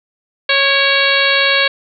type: harmonic tone with a mistuned harmonic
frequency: 551 Hz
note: C#5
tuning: 11 cents flat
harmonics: 1 / 2 / 3 / 4 / 5 / 6 / 7 / 8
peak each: -19 / -22 / -16 / -17 / -19 / -20 / -19 / -21 dBFS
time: 0.49-1.68 s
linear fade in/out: 5 ms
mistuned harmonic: 4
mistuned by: +45 cents
effects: none